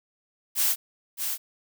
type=noise with echo; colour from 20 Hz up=blue; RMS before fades=-23 dBFS; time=0.55-0.76 s; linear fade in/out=50 ms; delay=620 ms; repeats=1; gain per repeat=-6 dB; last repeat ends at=1.38 s; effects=none